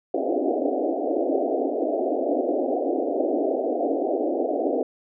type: band-pass noise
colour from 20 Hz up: pink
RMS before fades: -24 dBFS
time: 0.14-4.83 s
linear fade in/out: 2 ms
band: 260 to 740 Hz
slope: 96 dB/octave
effects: none